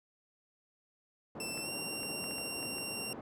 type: band-pass noise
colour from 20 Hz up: pink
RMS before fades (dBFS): -45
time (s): 1.35-3.21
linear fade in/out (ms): 2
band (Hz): 210 to 730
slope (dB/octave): 12
type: tone with pitch glide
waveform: 15% pulse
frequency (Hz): 2680 to 2763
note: E7 to F7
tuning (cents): +28 to -19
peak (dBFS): -31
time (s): 1.4-3.13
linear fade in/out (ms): 2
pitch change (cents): +53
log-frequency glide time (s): 1.61-1.69
type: clicks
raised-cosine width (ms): 0.5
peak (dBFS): -32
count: 7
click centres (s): 1.577 / 2.032 / 2.241 / 2.311 / 2.383 / 2.629 / 2.783
effects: none